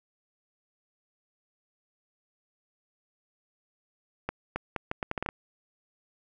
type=accelerating click train; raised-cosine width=0.5 ms; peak=-15 dBFS; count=10; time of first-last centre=4.29-5.289 s; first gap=270 ms; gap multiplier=0.75; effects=none